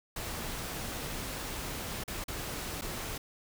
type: noise with dropouts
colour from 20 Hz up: pink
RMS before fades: -38 dBFS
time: 0.16-3.18 s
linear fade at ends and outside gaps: 5 ms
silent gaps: 2.038-2.078 / 2.241-2.281 / 2.812-2.819 s
effects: none